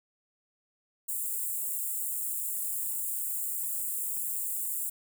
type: high-pass noise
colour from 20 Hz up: white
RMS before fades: -33 dBFS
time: 1.08-4.9 s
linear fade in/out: 10 ms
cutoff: 7300 Hz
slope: 96 dB/octave
effects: none